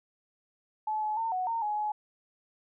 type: tone with pitch steps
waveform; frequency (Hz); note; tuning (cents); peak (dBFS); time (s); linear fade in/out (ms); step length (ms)
sine; 861 / 854 / 906 / 739 / 916 / 840 / 845; A5 / G#5 / A#5 / F#5 / A#5 / G#5 / G#5; -38 / +48 / -50 / -2 / -31 / +19 / +30; -28; 0.87-1.92; 5; 150
effects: none